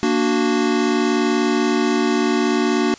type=chord; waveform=square; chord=Bb augmented; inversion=none; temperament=equal; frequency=233.1 / 293.7 / 370 Hz; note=Bb3 / D4 / F#4; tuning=0 / 0 / 0 cents; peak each=-21 dBFS; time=0.03-2.94 s; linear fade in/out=0 ms; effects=white hiss -42 dBFS RMS until 2.98 s + resampled to 16000 Hz